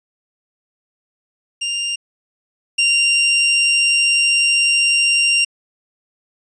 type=tone pair in turn; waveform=sawtooth; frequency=2794 / 2776 Hz; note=F7 / F7; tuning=0 / -11 cents; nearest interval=unison; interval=11 cents; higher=first; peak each=-16 / -9 dBFS; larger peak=second; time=1.61-1.96 / 2.78-5.45 s; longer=second; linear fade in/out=10 ms; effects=resampled to 22050 Hz